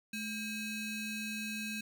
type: ring-modulated tone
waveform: 35% pulse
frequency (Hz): 1386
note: F6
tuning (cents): -14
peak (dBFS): -32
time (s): 0.13-1.81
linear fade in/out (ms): 5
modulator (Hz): 1170
effects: none